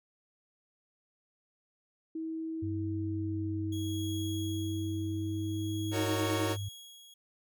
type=tone with vibrato; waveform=sine; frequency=321.2 Hz; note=E4; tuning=45 cents flat; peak=-34 dBFS; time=2.15-6.52 s; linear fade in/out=5 ms; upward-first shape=sine; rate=0.47 Hz; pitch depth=8 cents each way
type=tone with pitch glide; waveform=sine; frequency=97.4 to 101.71 Hz; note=G2 to G#2; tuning=-11 to -36 cents; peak=-34 dBFS; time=2.62-6.69 s; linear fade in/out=10 ms; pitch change=+75 cents; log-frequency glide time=5.09-5.79 s
type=tone with tremolo; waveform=sawtooth; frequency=3318 Hz; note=G#7; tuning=2 cents flat; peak=-38 dBFS; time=3.72-7.14 s; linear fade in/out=5 ms; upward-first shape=sine; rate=0.51 Hz; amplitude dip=75%
type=chord; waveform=sawtooth; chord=D# minor seventh; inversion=none; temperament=equal with one note detuned; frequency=311.1 / 370 / 457.1 / 554.4 Hz; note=D#4 / F#4 / A#4 / C#5; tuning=0 / 0 / -34 / 0 cents; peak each=-33 dBFS; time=5.91-6.57 s; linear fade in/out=50 ms
effects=none